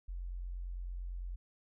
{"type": "tone", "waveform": "sine", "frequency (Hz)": 44.46, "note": "F1", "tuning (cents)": 32, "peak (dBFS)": -38, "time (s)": [0.08, 1.36], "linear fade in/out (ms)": 10, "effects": []}